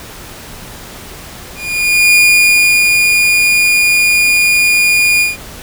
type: tone with ADSR envelope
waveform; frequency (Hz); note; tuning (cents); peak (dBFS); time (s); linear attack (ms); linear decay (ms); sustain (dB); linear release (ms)
40% pulse; 2431; D#7; -41; -4; 1.55-5.37; 580; 750; -3; 160
effects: pink hiss -31 dBFS RMS until 5.62 s